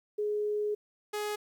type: tone pair in turn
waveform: sine / sawtooth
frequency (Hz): 418.8 / 418.8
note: G#4 / G#4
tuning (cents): +15 / +15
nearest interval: unison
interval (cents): 0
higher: neither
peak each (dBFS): -28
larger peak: neither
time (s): 0.18-0.75 / 1.13-1.36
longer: first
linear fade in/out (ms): 10
effects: 11-bit